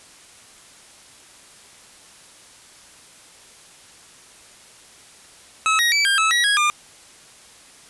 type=tone with pitch steps; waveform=25% pulse; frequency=1292 / 1887 / 2307 / 1600 / 1302 / 1917 / 1654 / 1202 Hz; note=E6 / A#6 / D7 / G6 / E6 / A#6 / G#6 / D6; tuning=-35 / +21 / -31 / +35 / -22 / +48 / -8 / +40 cents; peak=-12 dBFS; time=5.66-6.7 s; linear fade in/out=0 ms; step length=130 ms; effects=white hiss -47 dBFS RMS until 7.89 s + resampled to 24000 Hz